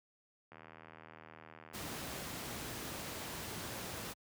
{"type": "click train", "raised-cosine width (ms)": 0.5, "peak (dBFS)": -37, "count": 133, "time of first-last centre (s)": [0.52, 2.178], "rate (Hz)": 79.6}
{"type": "noise", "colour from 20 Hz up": "pink", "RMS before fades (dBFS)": -43, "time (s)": [1.73, 4.14], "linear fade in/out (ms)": 20}
{"effects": ["high-pass 80 Hz 12 dB/octave"]}